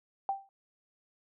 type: tone with exponential decay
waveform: sine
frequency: 784 Hz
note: G5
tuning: in tune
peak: -25 dBFS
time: 0.29-0.49 s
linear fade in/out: 1 ms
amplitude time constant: 42 ms
effects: none